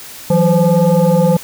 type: tone with frequency modulation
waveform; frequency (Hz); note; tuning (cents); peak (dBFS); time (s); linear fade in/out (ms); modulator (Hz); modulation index
sine; 164; E3; -9; -8; 0.3-1.37; 5; 347; 1.4
effects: white hiss -33 dBFS RMS until 1.43 s